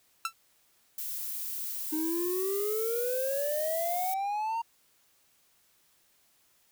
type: tone with exponential decay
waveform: sawtooth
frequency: 1338 Hz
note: E6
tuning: 25 cents sharp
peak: -22 dBFS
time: 0.25-0.33 s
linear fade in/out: 2 ms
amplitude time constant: 17 ms
type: noise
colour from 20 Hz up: violet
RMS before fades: -36 dBFS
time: 0.98-4.14 s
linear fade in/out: 2 ms
type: exponential sweep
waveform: triangle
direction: up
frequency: 307.2 to 932.3 Hz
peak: -27 dBFS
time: 1.92-4.62 s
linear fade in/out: 10 ms
effects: white hiss -67 dBFS RMS until 6.71 s